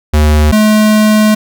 square tone pair in turn, 75.7 / 214.1 Hz, D#2 / A3, -47 / -47 cents, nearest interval octave + tritone, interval 1800 cents, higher second, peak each -6 dBFS, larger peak neither, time 0.13-0.52 / 0.52-1.35 s, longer second, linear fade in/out 10 ms, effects none

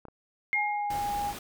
clicks, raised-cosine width 1 ms, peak -29 / -33 dBFS, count 2, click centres 0.053 / 0.084 s
sine tone with exponential decay, 2131 Hz, C7, 31 cents sharp, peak -22 dBFS, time 0.53-1.13 s, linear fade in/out 0 ms, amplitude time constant 130 ms
sine tone with pitch glide, 830.6 to 818.2 Hz, G#5 to G#5, 0 to -26 cents, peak -28 dBFS, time 0.54-1.34 s, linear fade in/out 50 ms, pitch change -26 cents, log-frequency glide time 0.68-1 s
pink noise, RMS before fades -40 dBFS, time 0.9-1.39 s, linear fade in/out 5 ms
effects none

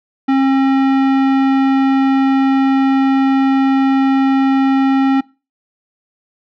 sine tone with tanh clipping, 269.2 Hz, C4, 49 cents sharp, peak -12 dBFS, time 0.28-5.21 s, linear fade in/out 10 ms, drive 17 dB, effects noise-tail reverb RT60 0.3 s tail -23 dB re dry

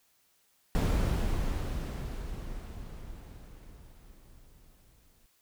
brown noise with exponential decay, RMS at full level -24 dBFS, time 0.75-5.26 s, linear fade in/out 0 ms, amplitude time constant 980 ms, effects white hiss -69 dBFS RMS until 5.41 s

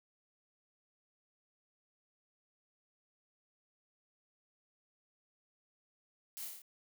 blue noise with echo, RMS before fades -45 dBFS, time 6.37-6.45 s, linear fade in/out 0 ms, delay 28 ms, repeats 6, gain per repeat -2 dB, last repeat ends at 6.618 s, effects none

